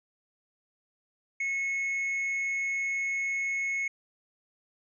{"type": "tone with amplitude modulation", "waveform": "triangle", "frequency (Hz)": 2187, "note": "C#7", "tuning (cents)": -24, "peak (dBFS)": -25, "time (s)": [1.4, 3.88], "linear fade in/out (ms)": 5, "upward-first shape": "sine", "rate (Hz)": 282, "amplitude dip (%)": 25, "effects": ["resampled to 22050 Hz"]}